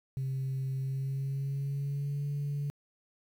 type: tone with pitch glide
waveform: sine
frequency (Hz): 133.2 to 143.59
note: C3 to D3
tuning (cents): +31 to -39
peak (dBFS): -29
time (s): 0.17-2.7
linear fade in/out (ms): 0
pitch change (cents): +130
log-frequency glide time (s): 0.76-2.26
effects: tanh soft clip ceiling -28 dBFS + 10-bit